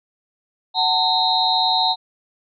sine tone cluster, 744 / 896 / 3776 / 4086 Hz, F#5 / A5 / A#7 / C8, +9 / +31 / +22 / -42 cents, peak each -21 dBFS, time 0.74-1.96 s, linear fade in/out 50 ms, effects none

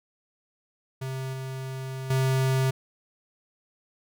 square tone with level steps, 132 Hz, C3, 16 cents sharp, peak -31 / -33 / -22 dBFS, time 1.01-2.71 s, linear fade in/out 10 ms, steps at 1.33 / 2.1 s, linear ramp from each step 5 ms, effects none

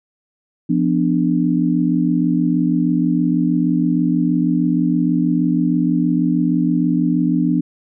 sine tone cluster, 172.8 / 250 / 296.3 Hz, F3 / B3 / D4, -18 / +21 / +15 cents, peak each -18 dBFS, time 0.69-7.61 s, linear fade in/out 10 ms, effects none

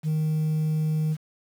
sine tone, 155.56 Hz, D#3, in tune, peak -19 dBFS, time 0.03-1.17 s, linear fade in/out 50 ms, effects tanh soft clip ceiling -21 dBFS + 8-bit

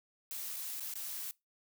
blue noise with dropouts, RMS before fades -41 dBFS, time 0.31-1.31 s, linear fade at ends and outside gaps 0 ms, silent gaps 0.563-0.567 / 0.798-0.806 / 0.938-0.955 s, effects noise-tail reverb RT60 0.2 s tail -22 dB re dry

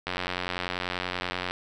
click train, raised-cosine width 0.3 ms, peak -13 dBFS, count 131, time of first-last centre 0.07-1.51 s, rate 90.3 Hz, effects none

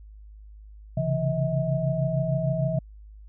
sine tone cluster, 133.5 / 140.1 / 166.6 / 640 Hz, C3 / C#3 / E3 / D#5, +35 / +19 / +19 / +49 cents, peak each -28 dBFS, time 0.97-2.79 s, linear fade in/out 5 ms, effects added 52 Hz sine -43 dBFS peak until 3.28 s

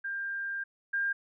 sine tone pair in turn, 1595 / 1602.6 Hz, G6 / G6, +30 / +38 cents, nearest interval unison, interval 8 cents, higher second, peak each -32 / -27 dBFS, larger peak second, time 0.04-0.64 / 0.93-1.13 s, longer first, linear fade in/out 10 ms, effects none

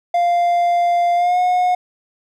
triangle tone with pitch glide, 697 to 724.1 Hz, F5 to F#5, -4 to -38 cents, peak -11 dBFS, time 0.14-1.75 s, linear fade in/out 5 ms, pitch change +66 cents, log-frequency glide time 1.15-1.39 s, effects none

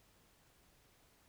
silence, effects pink hiss -69 dBFS RMS until 1.28 s

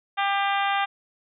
harmonic tone, 397.8 Hz, G4, 25 cents sharp, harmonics 2 / 3 / 4 / 5 / 6 / 7 / 8 / 9, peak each -24 / -28 / -30 / -32 / -34 / -35 / -36 / -37 dBFS, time 0.17-0.86 s, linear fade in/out 20 ms, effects none

